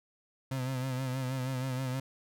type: tone with vibrato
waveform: 35% pulse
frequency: 129.9 Hz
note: C3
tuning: 12 cents flat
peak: -30 dBFS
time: 0.51-2 s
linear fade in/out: 5 ms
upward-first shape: sine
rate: 6.3 Hz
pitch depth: 53 cents each way
effects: none